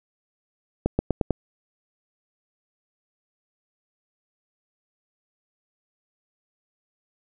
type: accelerating click train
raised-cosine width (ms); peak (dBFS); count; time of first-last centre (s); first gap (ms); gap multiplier
2; -7; 5; 0.86-1.307; 130; 0.9
effects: none